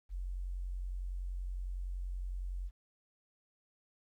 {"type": "tone", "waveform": "sine", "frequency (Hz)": 45.36, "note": "F#1", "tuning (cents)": -34, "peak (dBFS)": -36, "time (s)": [0.09, 2.71], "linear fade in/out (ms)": 50, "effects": ["12-bit"]}